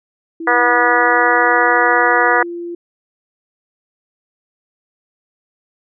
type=tone with pitch glide; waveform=sine; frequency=329.6 to 344.4 Hz; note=E4 to F4; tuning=0 to -24 cents; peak=-23 dBFS; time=0.4-2.75 s; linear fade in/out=5 ms; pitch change=+76 cents; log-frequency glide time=0.84-2.44 s
type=harmonic tone; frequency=242.9 Hz; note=B3; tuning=29 cents flat; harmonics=2 / 3 / 4 / 5 / 6 / 7 / 8; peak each=-18 / -18 / -18 / -18 / -18 / -18 / -18 dBFS; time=0.47-2.43 s; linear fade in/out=5 ms
effects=none